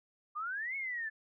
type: exponential two-way sweep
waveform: sine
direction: up then down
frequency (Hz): 1174.7 to 2217 to 1725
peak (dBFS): -35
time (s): 0.35-1.1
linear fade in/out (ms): 20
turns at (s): 0.76
effects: none